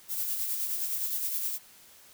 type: noise with tremolo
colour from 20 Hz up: violet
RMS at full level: -30 dBFS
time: 0.08-1.59 s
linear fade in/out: 50 ms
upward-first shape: sine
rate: 9.6 Hz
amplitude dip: 40%
effects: white hiss -55 dBFS RMS until 2.13 s